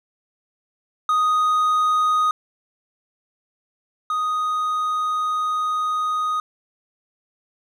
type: tone pair in turn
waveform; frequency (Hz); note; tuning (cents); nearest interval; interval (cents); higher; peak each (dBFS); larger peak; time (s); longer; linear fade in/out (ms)
triangle; 1245 / 1245; D#6 / D#6; +1 / +1; unison; 0; neither; -14 / -18; first; 1.09-2.31 / 4.1-6.4; second; 2
effects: none